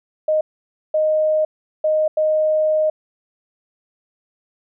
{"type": "tone bursts at uneven times", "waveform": "sine", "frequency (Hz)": 620, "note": "D#5", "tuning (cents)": -6, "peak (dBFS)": -14, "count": 4, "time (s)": [[0.28, 0.41], [0.94, 1.45], [1.84, 2.08], [2.17, 2.9]], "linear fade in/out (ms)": 5, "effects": []}